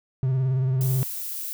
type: tone with vibrato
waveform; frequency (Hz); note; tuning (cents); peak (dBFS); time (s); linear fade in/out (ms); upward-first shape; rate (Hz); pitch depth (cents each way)
triangle; 130.81; C3; 0; -18; 0.23-1.03; 0; sine; 18; 48
type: noise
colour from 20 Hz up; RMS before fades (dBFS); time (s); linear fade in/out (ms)
violet; -32; 0.81-1.53; 0
effects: none